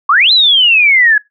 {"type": "exponential two-way sweep", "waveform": "sine", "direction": "up then down", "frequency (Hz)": [1064, 4132, 1660], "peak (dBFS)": -5, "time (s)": [0.09, 1.18], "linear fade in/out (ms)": 5, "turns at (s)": 0.32, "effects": ["noise-tail reverb RT60 0.2 s tail -24 dB re dry"]}